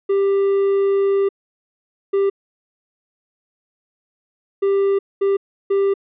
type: tone bursts at uneven times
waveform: triangle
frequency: 394.8 Hz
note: G4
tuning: 12 cents sharp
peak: -12 dBFS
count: 5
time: 0.09-1.29 / 2.13-2.3 / 4.62-4.99 / 5.21-5.37 / 5.7-5.94 s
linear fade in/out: 10 ms
effects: resampled to 8000 Hz